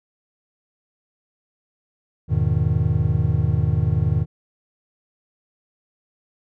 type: chord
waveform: triangle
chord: E major seventh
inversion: none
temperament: just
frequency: 82.41 / 103.01 / 123.61 / 154.51 Hz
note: E2 / G#2 / B2 / D#3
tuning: 0 / -14 / +2 / -12 cents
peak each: -21 / -20 / -21 / -20 dBFS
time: 2.28-4.26 s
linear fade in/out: 50 ms
effects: none